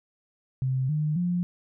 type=tone with pitch steps; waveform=sine; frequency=130.81 / 152.01 / 176.64 Hz; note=C3 / D#3 / F3; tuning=0 / -40 / +20 cents; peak=-23 dBFS; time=0.62-1.43 s; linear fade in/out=0 ms; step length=270 ms; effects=none